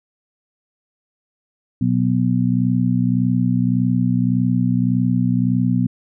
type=harmonic tone; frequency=61.74 Hz; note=B1; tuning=in tune; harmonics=2 / 3 / 4; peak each=-19 / -19 / -19 dBFS; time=1.81-5.87 s; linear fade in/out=5 ms; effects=none